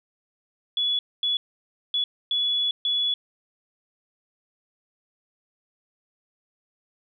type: tone bursts at uneven times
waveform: sine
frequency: 3406 Hz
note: G#7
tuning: 43 cents sharp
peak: -21 dBFS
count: 5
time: 0.77-0.99 / 1.23-1.37 / 1.94-2.04 / 2.31-2.71 / 2.85-3.14 s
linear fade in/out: 2 ms
effects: none